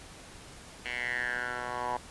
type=tone with band-pass filter sweep; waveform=10% pulse; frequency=122.9 Hz; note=B2; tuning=8 cents flat; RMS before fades=-34 dBFS; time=0.85-1.97 s; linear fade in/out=5 ms; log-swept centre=2400 to 940 Hz; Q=6.5; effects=pink hiss -49 dBFS RMS until 2.1 s + resampled to 24000 Hz